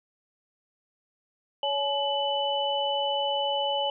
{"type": "tone cluster", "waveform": "sine", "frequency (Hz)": [562, 852, 2988], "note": ["C#5", "G#5", "F#7"], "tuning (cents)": [24, 44, 16], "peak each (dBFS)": -29, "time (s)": [1.63, 3.9], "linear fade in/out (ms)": 2, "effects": []}